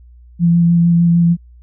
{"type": "tone with vibrato", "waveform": "sine", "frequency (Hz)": 170.4, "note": "F3", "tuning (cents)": -42, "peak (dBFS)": -8, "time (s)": [0.39, 1.37], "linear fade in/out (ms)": 50, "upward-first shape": "square", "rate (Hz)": 6.6, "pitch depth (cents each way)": 11, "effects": ["added 60 Hz sine -39 dBFS peak until 1.62 s"]}